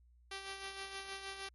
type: tone with tremolo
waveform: 5% pulse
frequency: 390 Hz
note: G4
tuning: 9 cents flat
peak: -30 dBFS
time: 0.31-1.49 s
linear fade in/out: 5 ms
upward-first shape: sine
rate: 6.4 Hz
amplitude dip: 50%
effects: added 60 Hz sine -62 dBFS peak until 1.54 s + MP3 48 kbps